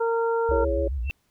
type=harmonic tone; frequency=460.2 Hz; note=A#4; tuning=22 cents flat; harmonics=1 / 2 / 3; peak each=-22 / -28 / -32 dBFS; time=0-0.65 s; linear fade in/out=10 ms
type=tone with vibrato; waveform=sine; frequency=64.2 Hz; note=C2; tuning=32 cents flat; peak=-25 dBFS; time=0.49-1.1 s; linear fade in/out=0 ms; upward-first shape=square; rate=7.1 Hz; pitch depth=160 cents each way
type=chord; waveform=sine; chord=C# minor; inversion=first; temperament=just; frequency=332.6 / 415.8 / 554.4 Hz; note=E4 / G#4 / C#5; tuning=+16 / +2 / 0 cents; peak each=-30 / -30 / -25 dBFS; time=0.51-0.88 s; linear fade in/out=5 ms
type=tone with exponential growth; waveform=sine; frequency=2685 Hz; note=E7; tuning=31 cents sharp; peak=-24 dBFS; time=1.03-1.11 s; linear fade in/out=0 ms; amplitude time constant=16 ms
effects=pink hiss -69 dBFS RMS until 1.3 s